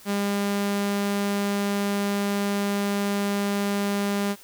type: tone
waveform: sawtooth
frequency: 201.6 Hz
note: G3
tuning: 49 cents sharp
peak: -19 dBFS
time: 0.05-4.36 s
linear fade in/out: 50 ms
effects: white hiss -49 dBFS RMS until 4.43 s